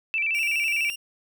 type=tone with vibrato; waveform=sine; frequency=2485 Hz; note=D#7; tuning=3 cents flat; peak=-22 dBFS; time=0.14-0.9 s; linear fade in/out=0 ms; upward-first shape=square; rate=12 Hz; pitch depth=110 cents each way
type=tone; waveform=sawtooth; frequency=2794 Hz; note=F7; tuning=in tune; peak=-28 dBFS; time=0.34-0.96 s; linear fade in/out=10 ms
effects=none

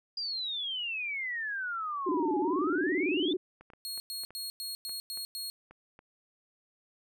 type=exponential two-way sweep; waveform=sine; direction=down then up; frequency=4880 to 821 to 3616 Hz; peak=-32 dBFS; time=0.17-3.33 s; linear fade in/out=5 ms; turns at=2.39 s
type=tone with vibrato; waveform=sine; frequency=331.8 Hz; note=E4; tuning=11 cents sharp; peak=-27 dBFS; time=2.06-3.37 s; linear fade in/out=10 ms; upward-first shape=square; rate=18 Hz; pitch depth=190 cents each way
type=clicks; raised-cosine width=0.5 ms; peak=-37 dBFS; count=10; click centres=3.61 / 3.702 / 3.735 / 3.977 / 4.236 / 4.306 / 4.894 / 5.174 / 5.71 / 5.991 s
type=tone bursts; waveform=sawtooth; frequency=4300 Hz; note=C8; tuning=47 cents sharp; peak=-33 dBFS; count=7; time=3.85-5.5 s; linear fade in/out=0 ms; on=150 ms; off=100 ms
effects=none

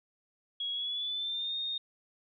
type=tone with pitch glide; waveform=sine; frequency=3322 to 3686 Hz; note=G#7 to A#7; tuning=0 to -20 cents; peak=-32 dBFS; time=0.6-1.78 s; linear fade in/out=5 ms; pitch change=+180 cents; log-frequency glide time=0.72-1.56 s; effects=none

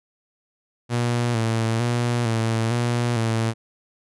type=tone with vibrato; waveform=sawtooth; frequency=116.54 Hz; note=A#2; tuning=in tune; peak=-16 dBFS; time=0.89-3.54 s; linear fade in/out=50 ms; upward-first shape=square; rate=1.1 Hz; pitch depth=52 cents each way; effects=resampled to 24000 Hz

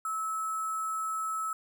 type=tone with sample-and-hold; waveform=sine; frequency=1300 Hz; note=E6; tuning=24 cents flat; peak=-30 dBFS; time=0.05-1.53 s; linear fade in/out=2 ms; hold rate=8820 Hz; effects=none

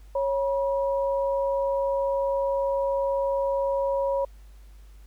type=tone pair together; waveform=sine; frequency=551 / 964.5 Hz; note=C#5 / B5; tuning=-11 / -41 cents; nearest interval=minor seventh; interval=970 cents; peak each=-23 / -30 dBFS; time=0.15-4.25 s; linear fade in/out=5 ms; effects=added 50 Hz sine -45 dBFS peak until 5.06 s + pink hiss -62 dBFS RMS until 5.06 s

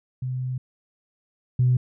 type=tone pair in turn; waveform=sine; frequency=127.9 / 125.49 Hz; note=C3 / B2; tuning=-39 / +28 cents; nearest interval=unison; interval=33 cents; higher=first; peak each=-25 / -15 dBFS; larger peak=second; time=0.22-0.58 / 1.59-1.77 s; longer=first; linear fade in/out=5 ms; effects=tanh soft clip ceiling -11 dBFS

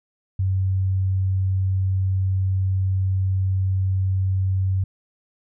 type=tone; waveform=sine; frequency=94.9 Hz; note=F#2; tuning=44 cents sharp; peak=-18 dBFS; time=0.39-4.84 s; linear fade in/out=5 ms; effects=none

